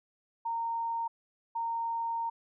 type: tone bursts at uneven times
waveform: sine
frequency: 922 Hz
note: A#5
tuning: 19 cents flat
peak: -30 dBFS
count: 2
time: 0.45-1.08 / 1.55-2.3 s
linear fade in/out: 10 ms
effects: none